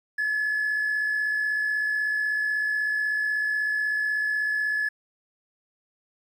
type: tone with amplitude modulation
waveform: triangle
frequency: 1711 Hz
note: A6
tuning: 49 cents flat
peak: -18 dBFS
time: 0.18-4.89 s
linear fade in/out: 10 ms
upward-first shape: sine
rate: 56.2 Hz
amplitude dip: 45%
effects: tanh soft clip ceiling -19 dBFS + 10-bit